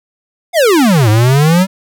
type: exponential two-way sweep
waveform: square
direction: down then up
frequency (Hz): 740 to 103.83 to 195.8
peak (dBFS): -7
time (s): 0.53-1.67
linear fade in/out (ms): 50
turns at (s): 1.09
effects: none